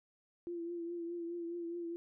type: tone with vibrato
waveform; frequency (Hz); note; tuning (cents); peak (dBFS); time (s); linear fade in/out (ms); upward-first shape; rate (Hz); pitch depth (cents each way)
sine; 341.6; F4; -38; -38; 0.47-1.96; 0; triangle; 4.8; 41
effects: none